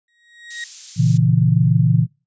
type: tone with exponential growth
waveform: 35% pulse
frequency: 1888 Hz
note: A#6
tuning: 22 cents sharp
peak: -23 dBFS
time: 0.08-0.64 s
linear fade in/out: 2 ms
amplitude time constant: 120 ms
type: high-pass noise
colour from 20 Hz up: white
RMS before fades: -33 dBFS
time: 0.5-1.18 s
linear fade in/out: 10 ms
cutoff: 4600 Hz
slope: 12 dB/octave
type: chord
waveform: sine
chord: A# diminished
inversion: none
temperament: equal with one note detuned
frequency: 117.35 / 138.59 / 164.81 Hz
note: A#2 / C#3 / E3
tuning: +12 / 0 / 0 cents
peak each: -16 dBFS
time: 0.96-2.07 s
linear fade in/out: 50 ms
effects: noise-tail reverb RT60 0.3 s tail -24 dB re dry + resampled to 16000 Hz